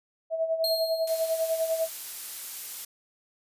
sine tone with tremolo, 650 Hz, E5, 24 cents flat, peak -22 dBFS, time 0.3-1.89 s, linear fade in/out 50 ms, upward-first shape sine, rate 10 Hz, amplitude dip 65%
45% pulse tone with exponential decay, 4221 Hz, C8, 14 cents sharp, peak -24 dBFS, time 0.64-1.7 s, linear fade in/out 2 ms, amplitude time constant 230 ms
blue noise, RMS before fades -36 dBFS, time 1.07-2.85 s, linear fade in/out 5 ms
effects resampled to 32000 Hz

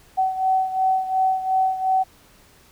sine beating tone pair, 756 / 758.8 Hz, F#5 / F#5, +37 / +43 cents, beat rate 2.8 Hz, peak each -19 / -24 dBFS, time 0.17-2.04 s, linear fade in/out 20 ms, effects pink hiss -53 dBFS RMS until 2.71 s

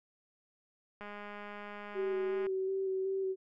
click train, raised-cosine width 0.5 ms, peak -31 dBFS, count 301, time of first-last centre 1.01-2.466 s, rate 206 Hz
sine tone with vibrato, 382.5 Hz, G4, 42 cents flat, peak -31 dBFS, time 1.94-3.36 s, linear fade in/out 50 ms, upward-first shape square, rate 2.7 Hz, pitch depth 14 cents each way
effects none

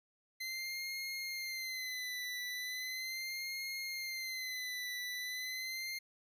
25% pulse tone with vibrato, 2058 Hz, C7, 29 cents flat, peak -35 dBFS, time 0.4-5.99 s, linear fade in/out 10 ms, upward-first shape sine, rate 0.38 Hz, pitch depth 68 cents each way, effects none

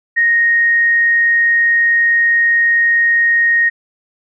sine tone, 1864.7 Hz, A#6, in tune, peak -9 dBFS, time 0.16-3.7 s, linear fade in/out 20 ms, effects none

